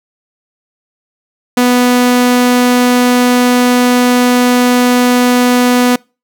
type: tone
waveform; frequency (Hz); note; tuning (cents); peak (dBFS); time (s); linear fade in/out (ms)
sawtooth; 246.9; B3; 0; -3; 1.57-5.96; 5
effects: noise-tail reverb RT60 0.3 s tail -26 dB re dry